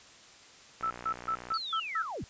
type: click train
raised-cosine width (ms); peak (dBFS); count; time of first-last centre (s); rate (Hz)
0.5; -27; 44; 0.81-1.52; 60.6
type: tone bursts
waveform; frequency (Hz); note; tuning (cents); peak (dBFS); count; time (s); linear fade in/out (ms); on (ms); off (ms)
sine; 1318.5; E6; 0; -28; 6; 0.83-2.024; 5; 74; 150
type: linear sweep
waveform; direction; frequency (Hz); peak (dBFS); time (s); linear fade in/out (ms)
sine; down; 4615 to 54.8; -35; 1.54-2.24; 0
effects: white hiss -54 dBFS RMS until 2.29 s + resampled to 16000 Hz